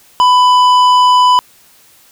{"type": "tone with tanh clipping", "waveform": "triangle", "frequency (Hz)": 997, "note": "B5", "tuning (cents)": 16, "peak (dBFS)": -7, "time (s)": [0.2, 1.39], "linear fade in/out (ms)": 0, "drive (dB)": 15, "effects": ["white hiss -46 dBFS RMS until 2.11 s"]}